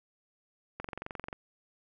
click train, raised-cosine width 0.5 ms, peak -23 dBFS, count 13, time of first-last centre 0.8-1.329 s, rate 22.7 Hz, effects none

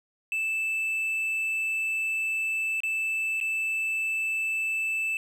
triangle tone with dropouts, 2637 Hz, E7, in tune, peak -24 dBFS, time 0.32-5.17 s, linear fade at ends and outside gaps 1 ms, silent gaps 2.804-2.834 / 3.402-3.411 s, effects none

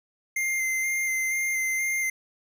square tone with vibrato, 2093 Hz, C7, in tune, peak -25 dBFS, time 0.36-2.1 s, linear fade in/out 5 ms, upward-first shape square, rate 2.1 Hz, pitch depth 13 cents each way, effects none

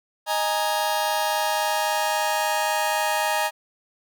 sawtooth chord, D# suspended fourth, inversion none, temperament just, 622.3 / 829.7 / 933.4 Hz, D#5 / G#5 / A#5, 0 / -2 / +2 cents, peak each -23 / -21 / -22 dBFS, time 0.26-3.51 s, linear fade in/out 50 ms, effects none

